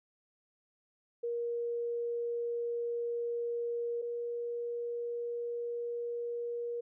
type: tone pair in turn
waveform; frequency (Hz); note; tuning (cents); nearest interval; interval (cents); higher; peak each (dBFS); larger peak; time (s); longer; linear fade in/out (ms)
sine; 472.4 / 474.6; A#4 / A#4; +23 / +31; unison; 8; second; -32 / -34; first; 1.23-4.02 / 4.02-6.81; neither; 10
effects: none